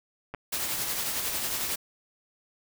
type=clicks; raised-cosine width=0.5 ms; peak=-22 dBFS; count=2; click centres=0.34 / 0.347 s
type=noise with tremolo; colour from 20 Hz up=white; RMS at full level=-29 dBFS; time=0.52-1.76 s; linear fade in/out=10 ms; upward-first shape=triangle; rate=11 Hz; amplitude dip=40%
effects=none